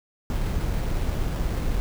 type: noise with sample-and-hold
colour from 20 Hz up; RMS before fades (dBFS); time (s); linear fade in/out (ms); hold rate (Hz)
brown; -25; 0.3-1.8; 0; 6300
effects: none